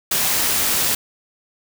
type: noise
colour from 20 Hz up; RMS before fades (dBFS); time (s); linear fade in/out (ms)
white; -19; 0.11-0.95; 5
effects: none